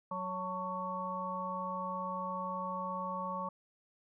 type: harmonic tone with a mistuned harmonic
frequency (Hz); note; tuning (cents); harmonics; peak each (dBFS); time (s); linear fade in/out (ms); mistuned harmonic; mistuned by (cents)
185.7; F#3; +7; 1 / 3 / 5 / 6; -43 / -43 / -41 / -38; 0.11-3.49; 5; 5; -61
effects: none